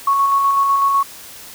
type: tone with tremolo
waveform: sine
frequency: 1107 Hz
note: C#6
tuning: 3 cents flat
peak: -11 dBFS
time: 0.07-1.03 s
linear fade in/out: 5 ms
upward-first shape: square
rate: 8 Hz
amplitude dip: 25%
effects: white hiss -37 dBFS RMS until 1.54 s